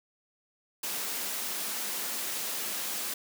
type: high-pass noise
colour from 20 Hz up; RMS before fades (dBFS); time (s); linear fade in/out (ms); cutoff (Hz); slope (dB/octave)
white; -34; 0.83-3.14; 5; 170; 96
effects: none